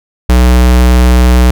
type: tone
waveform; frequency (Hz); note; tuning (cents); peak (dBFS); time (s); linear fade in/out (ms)
square; 61.8; B1; +2; -4; 0.29-1.51; 5
effects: none